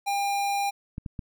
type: tone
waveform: square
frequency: 802 Hz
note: G5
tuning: 39 cents sharp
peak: -25 dBFS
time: 0.06-0.71 s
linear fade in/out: 20 ms
type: clicks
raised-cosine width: 5 ms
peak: -21 dBFS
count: 3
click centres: 0.981 / 1.062 / 1.192 s
effects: none